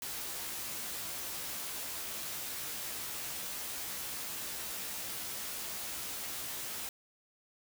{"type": "noise with comb filter", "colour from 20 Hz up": "white", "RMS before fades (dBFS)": -40, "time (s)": [0.02, 6.89], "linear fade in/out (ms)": 2, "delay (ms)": 15, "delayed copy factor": 0.7, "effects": []}